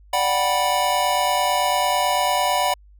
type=chord; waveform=square; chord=G major seventh; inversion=second; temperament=just; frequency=588 / 735 / 784 / 980 Hz; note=D5 / F#5 / G5 / B5; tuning=+2 / -12 / 0 / -14 cents; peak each=-26 / -23 / -28 / -23 dBFS; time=0.13-2.74 s; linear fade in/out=5 ms; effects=added 50 Hz sine -46 dBFS peak until 2.99 s